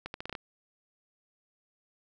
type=accelerating click train; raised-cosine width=0.3 ms; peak=-21 dBFS; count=7; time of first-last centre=0.06-0.352 s; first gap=81 ms; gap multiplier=0.79; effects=none